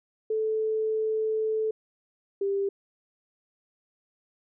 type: tone pair in turn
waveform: sine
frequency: 437.1 / 396.1 Hz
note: A4 / G4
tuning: -11 / +18 cents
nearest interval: major second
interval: 171 cents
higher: first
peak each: -24 dBFS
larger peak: neither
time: 0.3-1.71 / 2.41-2.69 s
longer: first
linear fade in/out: 5 ms
effects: none